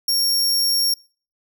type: tone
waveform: sawtooth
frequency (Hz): 5530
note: F8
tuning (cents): -18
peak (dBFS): -14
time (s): 0.08-0.94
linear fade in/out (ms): 5
effects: noise-tail reverb RT60 0.4 s tail -24 dB re dry